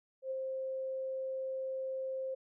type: tone with ADSR envelope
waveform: sine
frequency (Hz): 527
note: C5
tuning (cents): +12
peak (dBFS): -33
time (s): 0.22-2.35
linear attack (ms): 89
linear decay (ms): 15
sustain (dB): -2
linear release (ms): 12
effects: none